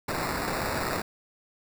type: noise with sample-and-hold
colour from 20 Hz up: white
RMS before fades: -30 dBFS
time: 0.08-1.02 s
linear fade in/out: 5 ms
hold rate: 3150 Hz
effects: none